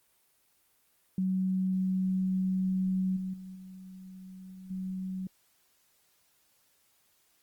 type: tone with level steps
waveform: sine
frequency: 187.4 Hz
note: F#3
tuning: 22 cents sharp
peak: -26 / -32 / -41 / -44 / -33 dBFS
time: 1.18-5.27 s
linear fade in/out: 2 ms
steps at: 3.16 / 3.33 / 3.55 / 4.7 s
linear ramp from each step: 10 ms
effects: white hiss -69 dBFS RMS until 7.42 s + Opus 24 kbps